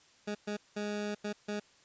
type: tone bursts at uneven times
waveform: 20% pulse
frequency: 207.7 Hz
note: G#3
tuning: in tune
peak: -29 dBFS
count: 5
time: 0.27-0.35 / 0.47-0.57 / 0.76-1.15 / 1.24-1.33 / 1.48-1.6 s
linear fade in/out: 10 ms
effects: white hiss -63 dBFS RMS until 1.84 s + resampled to 16000 Hz